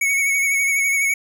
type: tone with vibrato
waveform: square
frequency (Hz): 2222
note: C#7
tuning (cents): +4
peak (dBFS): -17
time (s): 0.01-1.14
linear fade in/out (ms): 5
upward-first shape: sine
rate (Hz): 12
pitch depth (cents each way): 30
effects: none